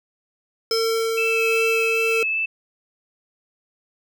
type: tone with tremolo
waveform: square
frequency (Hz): 451.8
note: A4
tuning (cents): +46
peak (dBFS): -20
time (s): 0.71-2.23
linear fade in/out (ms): 2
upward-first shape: sine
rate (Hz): 1.4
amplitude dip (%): 25
type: tone with exponential decay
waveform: sine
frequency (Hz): 5200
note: E8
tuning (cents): -24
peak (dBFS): -21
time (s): 0.71-1.5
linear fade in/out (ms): 2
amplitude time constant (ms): 170
type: tone with vibrato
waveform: sine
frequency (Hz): 2621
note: E7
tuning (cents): -11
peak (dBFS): -20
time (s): 1.17-2.46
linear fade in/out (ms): 10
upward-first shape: sine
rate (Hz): 2.6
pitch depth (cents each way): 12
effects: none